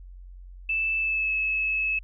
sine tone with pitch glide, 2637 to 2592 Hz, E7 to E7, 0 to -30 cents, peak -23 dBFS, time 0.69-1.99 s, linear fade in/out 5 ms, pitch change -30 cents, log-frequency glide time 0.98-1.32 s, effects added 45 Hz sine -41 dBFS peak until 2.03 s

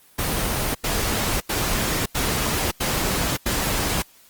pink noise bursts, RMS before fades -23 dBFS, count 6, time 0.18-4.025 s, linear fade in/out 10 ms, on 570 ms, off 85 ms, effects white hiss -53 dBFS RMS until 4.29 s + Opus 24 kbps

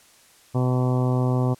harmonic tone, 126.5 Hz, B2, 42 cents sharp, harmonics 1 / 2 / 3 / 4 / 5 / 6 / 7 / 8 / 9, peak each -20 / -26 / -30 / -32 / -34 / -36 / -37 / -38 / -39 dBFS, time 0.54-1.55 s, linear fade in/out 20 ms, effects white hiss -54 dBFS RMS until 1.59 s + low-pass 11000 Hz 12 dB/octave

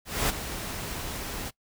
pink noise with ADSR envelope, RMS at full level -24 dBFS, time 0.05-1.51 s, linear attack 240 ms, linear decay 20 ms, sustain -11 dB, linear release 27 ms, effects noise-tail reverb RT60 0.1 s tail -21 dB re dry

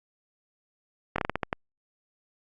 slowing click train, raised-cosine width 0.5 ms, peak -11 dBFS, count 8, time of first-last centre 1.16-1.529 s, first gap 23 ms, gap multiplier 1.27, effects Opus 48 kbps

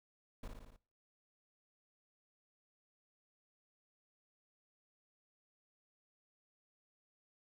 brown noise with echo, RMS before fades -45 dBFS, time 0.43-0.48 s, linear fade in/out 5 ms, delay 57 ms, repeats 5, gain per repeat -3 dB, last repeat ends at 0.765 s, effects noise-tail reverb RT60 0.4 s tail -21 dB re dry

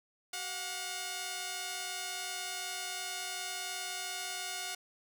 5% pulse tone pair together, 381.6 / 720.4 Hz, G4 / F#5, -47 / -46 cents, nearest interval major seventh, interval 1101 cents, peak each -35 / -26 dBFS, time 0.33-4.75 s, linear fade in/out 5 ms, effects none

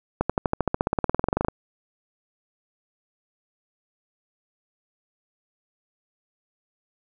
accelerating click train, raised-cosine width 1 ms, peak -7 dBFS, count 23, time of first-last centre 0.21-1.484 s, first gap 86 ms, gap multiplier 0.96, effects none

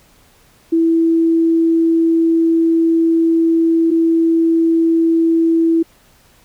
sine tone pair in turn, 329.3 / 329.3 Hz, E4 / E4, -2 / -2 cents, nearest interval unison, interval 0 cents, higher neither, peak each -10 dBFS, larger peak neither, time 0.72-3.91 / 3.91-5.83 s, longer first, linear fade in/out 10 ms, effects pink hiss -51 dBFS RMS until 6.44 s

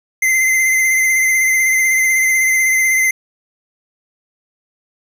square tone with vibrato, 2068 Hz, C7, 21 cents flat, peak -12 dBFS, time 0.22-3.11 s, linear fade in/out 5 ms, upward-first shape sine, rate 16 Hz, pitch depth 27 cents each way, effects none

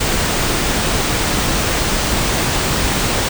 pink band-stop noise, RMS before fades -17 dBFS, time 0-3.29 s, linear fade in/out 10 ms, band 10000 to 14000 Hz, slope 96 dB/octave, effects none

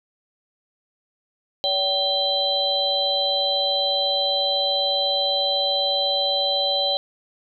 sine tone cluster, 569 / 770 / 3174 / 4000 Hz, C#5 / G5 / G7 / B7, +45 / -31 / +21 / +21 cents, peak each -25 / -28 / -26 / -22 dBFS, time 1.64-6.97 s, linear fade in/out 0 ms, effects none

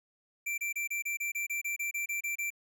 square tone bursts, 2349 Hz, D7, in tune, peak -32 dBFS, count 14, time 0.46-2.504 s, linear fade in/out 10 ms, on 120 ms, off 28 ms, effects none

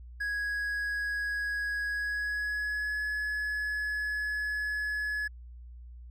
triangle tone with pitch glide, 1661.2 to 1699 Hz, G#6 to G#6, 0 to +39 cents, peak -28 dBFS, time 0.2-5.28 s, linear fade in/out 10 ms, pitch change +39 cents, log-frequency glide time 1.87-3.02 s, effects added 60 Hz sine -44 dBFS peak until 6.1 s

